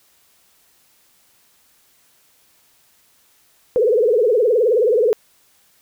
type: tone with vibrato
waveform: sine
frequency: 460.5 Hz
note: A#4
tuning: 21 cents flat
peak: -12 dBFS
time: 3.76-5.13 s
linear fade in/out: 0 ms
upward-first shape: triangle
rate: 19 Hz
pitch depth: 230 cents each way
effects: white hiss -57 dBFS RMS until 5.81 s